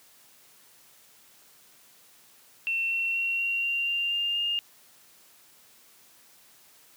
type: tone with pitch steps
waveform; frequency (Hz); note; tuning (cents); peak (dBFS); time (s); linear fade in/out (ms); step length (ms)
sine; 2700 / 2717 / 2735 / 2752 / 2770 / 2787 / 2805 / 2823; E7 / F7 / F7 / F7 / F7 / F7 / F7 / F7; +41 / -48 / -37 / -26 / -15 / -4 / +7 / +18; -25; 2.67-4.59; 0; 240
effects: white hiss -57 dBFS RMS until 6.96 s + high-pass 100 Hz 12 dB/octave